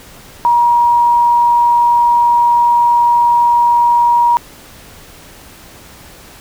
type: tone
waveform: sine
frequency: 952 Hz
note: A#5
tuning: 36 cents sharp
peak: -7 dBFS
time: 0.45-4.37 s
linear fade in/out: 0 ms
effects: pink hiss -38 dBFS RMS until 6.4 s